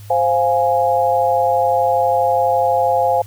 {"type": "chord", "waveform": "sine", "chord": "F minor", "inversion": "second", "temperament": "equal", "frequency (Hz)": [523.3, 698.5, 830.6], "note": ["C5", "F5", "Ab5"], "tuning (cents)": [0, 0, 0], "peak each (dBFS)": -17, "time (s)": [0.1, 3.22], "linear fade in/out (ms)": 5, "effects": ["added 103 Hz sine -34 dBFS peak until 3.26 s", "white hiss -46 dBFS RMS until 3.26 s"]}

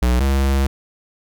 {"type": "tone pair in turn", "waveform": "square", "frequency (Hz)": [61.3, 67.95], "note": ["B1", "C#2"], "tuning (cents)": [-12, -34], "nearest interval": "major second", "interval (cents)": 178, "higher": "second", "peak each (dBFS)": [-14, -15], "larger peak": "first", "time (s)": [[0.02, 0.2], [0.2, 0.67]], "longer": "second", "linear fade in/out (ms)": 5, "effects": []}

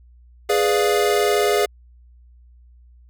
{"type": "chord", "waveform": "square", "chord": "G# diminished seventh", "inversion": "none", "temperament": "equal", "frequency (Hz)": [415.3, 493.9, 587.3, 698.5], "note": ["G#4", "B4", "D5", "F5"], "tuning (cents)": [0, 0, 0, 0], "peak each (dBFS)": [-19, -25, -25, -24], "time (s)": [0.49, 1.66], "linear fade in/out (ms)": 10, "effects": ["added 60 Hz sine -46 dBFS peak until 3.09 s"]}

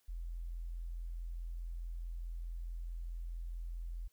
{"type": "tone", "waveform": "sine", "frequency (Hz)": 42.34, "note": "E1", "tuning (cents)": 47, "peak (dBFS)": -39, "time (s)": [0.08, 4.08], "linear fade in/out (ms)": 10, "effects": ["white hiss -75 dBFS RMS until 4.12 s"]}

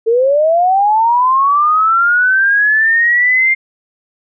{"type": "linear sweep", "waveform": "sine", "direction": "up", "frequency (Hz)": [440, 2119], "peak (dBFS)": -8, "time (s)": [0.06, 3.55], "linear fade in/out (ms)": 20, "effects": []}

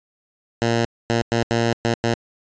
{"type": "tone bursts at uneven times", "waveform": "10% pulse", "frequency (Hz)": 116.3, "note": "A#2", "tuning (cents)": -4, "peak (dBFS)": -9, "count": 6, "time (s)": [[0.62, 0.85], [1.1, 1.22], [1.32, 1.43], [1.51, 1.73], [1.85, 1.94], [2.04, 2.14]], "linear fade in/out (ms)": 0, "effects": ["resampled to 16000 Hz"]}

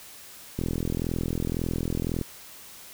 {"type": "click train", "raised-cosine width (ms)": 3, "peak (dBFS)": -15, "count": 69, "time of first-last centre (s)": [0.59, 2.213], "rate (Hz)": 41.9, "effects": ["white hiss -46 dBFS RMS until 2.93 s"]}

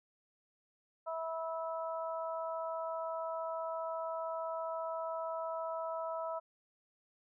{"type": "harmonic tone", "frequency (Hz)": 325.9, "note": "E4", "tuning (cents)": -20, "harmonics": [2, 3, 4], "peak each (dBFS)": [-38, -42, -43], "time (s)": [1.06, 6.4], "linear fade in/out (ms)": 20, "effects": []}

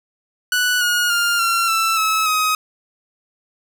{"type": "tone with pitch steps", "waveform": "sawtooth", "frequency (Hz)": [1480, 1441.2, 1403.4, 1366.6, 1330.8, 1295.9, 1261.9], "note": ["F#6", "F#6", "F6", "F6", "E6", "E6", "D#6"], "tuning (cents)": [0, -46, 8, -38, 16, -30, 24], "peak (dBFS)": -12, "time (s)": [0.52, 2.55], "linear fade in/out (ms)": 2, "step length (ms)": 290, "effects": []}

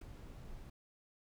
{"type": "noise with ADSR envelope", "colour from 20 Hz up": "brown", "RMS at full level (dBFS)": -43, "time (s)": [0.01, 0.7], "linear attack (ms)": 7, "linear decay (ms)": 6, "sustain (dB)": -7, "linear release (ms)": 6, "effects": []}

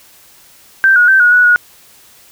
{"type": "tone with pitch steps", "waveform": "sine", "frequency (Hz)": [1564, 1450, 1553, 1450, 1471, 1450], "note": ["G6", "F#6", "G6", "F#6", "F#6", "F#6"], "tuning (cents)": [-4, -35, -17, -35, -11, -35], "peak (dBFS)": -5, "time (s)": [0.84, 1.56], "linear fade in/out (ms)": 0, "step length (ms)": 120, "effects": ["white hiss -44 dBFS RMS until 2.31 s"]}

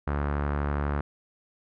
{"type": "tone with low-pass filter", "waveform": "sawtooth", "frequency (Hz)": 72.2, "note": "D2", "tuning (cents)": -29, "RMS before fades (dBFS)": -28, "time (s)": [0.07, 1.01], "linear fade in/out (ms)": 5, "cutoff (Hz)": 1400, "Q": 2.1, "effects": []}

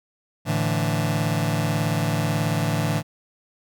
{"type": "chord", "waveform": "sawtooth", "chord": "A suspended fourth", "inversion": "none", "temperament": "just", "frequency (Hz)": [110, 146.67, 165], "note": ["A2", "D3", "E3"], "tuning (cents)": [0, -2, 2], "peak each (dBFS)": -21, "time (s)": [0.45, 3.03], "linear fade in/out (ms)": 50, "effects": []}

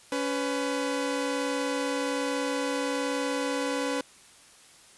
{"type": "tone pair together", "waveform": "sawtooth", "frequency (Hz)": [280.6, 500], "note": ["C#4", "B4"], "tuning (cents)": [21, 21], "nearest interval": "minor seventh", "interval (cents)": 1000, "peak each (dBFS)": -26, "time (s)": [0.12, 4.01], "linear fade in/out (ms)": 2, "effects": ["white hiss -54 dBFS RMS until 4.97 s", "resampled to 24000 Hz"]}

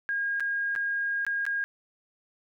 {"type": "tone with dropouts", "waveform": "sine", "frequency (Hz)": 1626, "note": "G#6", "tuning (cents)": -37, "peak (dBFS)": -26, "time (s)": [0.09, 1.64], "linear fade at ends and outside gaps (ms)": 0, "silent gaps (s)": [[0.398, 0.405], [0.752, 0.761], [1.25, 1.266], [1.453, 1.465]], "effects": []}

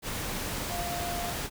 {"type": "tone in noise", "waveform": "sine", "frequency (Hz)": 698.5, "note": "F5", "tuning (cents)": 0, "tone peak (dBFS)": -34, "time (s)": [0.68, 1.35], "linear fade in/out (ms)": 50, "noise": "pink", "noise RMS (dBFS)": -34, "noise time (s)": [0.02, 1.5], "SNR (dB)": -3, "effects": []}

